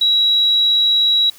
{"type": "tone", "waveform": "sine", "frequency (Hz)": 3881, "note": "B7", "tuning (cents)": -31, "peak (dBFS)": -11, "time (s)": [0.01, 1.3], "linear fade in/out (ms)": 5, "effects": ["white hiss -44 dBFS RMS until 1.38 s"]}